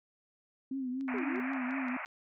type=tone with vibrato; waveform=sine; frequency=260 Hz; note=C4; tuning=11 cents flat; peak=-33 dBFS; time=0.71-1.97 s; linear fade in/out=5 ms; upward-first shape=triangle; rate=4 Hz; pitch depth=92 cents each way
type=click train; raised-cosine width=0.2 ms; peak=-39 dBFS; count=7; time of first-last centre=1.01-2.059 s; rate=5.72 Hz
type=band-pass noise; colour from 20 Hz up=white; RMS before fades=-40 dBFS; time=1.08-2.05 s; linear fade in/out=0 ms; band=590 to 2500 Hz; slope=96 dB/octave
type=linear two-way sweep; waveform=sine; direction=down then up; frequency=440 to 277.2 to 398.3 Hz; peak=-36 dBFS; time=1.14-1.4 s; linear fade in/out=0 ms; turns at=1.26 s
effects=none